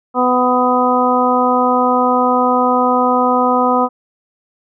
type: harmonic tone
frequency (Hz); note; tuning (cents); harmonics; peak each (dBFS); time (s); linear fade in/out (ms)
250; B3; +21; 1 / 2 / 3 / 4 / 5; -17 / -17 / -17 / -17 / -17; 0.14-3.89; 50
effects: none